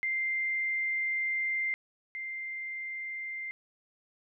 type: tone pair in turn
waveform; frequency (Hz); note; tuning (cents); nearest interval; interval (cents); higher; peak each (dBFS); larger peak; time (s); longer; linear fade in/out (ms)
sine; 2093 / 2093; C7 / C7; 0 / 0; unison; 0; neither; -28 / -35; first; 0.03-1.74 / 2.15-3.51; first; 0
effects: none